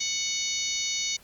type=harmonic tone; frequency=740 Hz; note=F#5; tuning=in tune; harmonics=3 / 4 / 5 / 6 / 7 / 8 / 9; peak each=-35 / -38 / -33 / -34 / -40 / -32 / -35 dBFS; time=0-1.17 s; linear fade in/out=10 ms; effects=pink hiss -55 dBFS RMS until 1.23 s